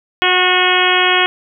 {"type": "harmonic tone with a mistuned harmonic", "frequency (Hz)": 364, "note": "F#4", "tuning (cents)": -28, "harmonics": [1, 2, 3, 4, 5, 6, 7, 8, 9], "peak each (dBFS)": [-19, -19, -19, -19, -19, -19, -19, -19, -19], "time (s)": [0.22, 1.26], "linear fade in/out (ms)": 0, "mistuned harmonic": 2, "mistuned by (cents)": 17, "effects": []}